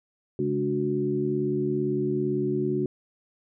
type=tone cluster; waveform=sine; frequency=138.3 / 209.1 / 289.1 / 366.9 Hz; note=C#3 / G#3 / D4 / F#4; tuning=-4 / +12 / -27 / -15 cents; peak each=-31 / -31 / -30 / -26 dBFS; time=0.39-2.86 s; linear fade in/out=2 ms; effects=none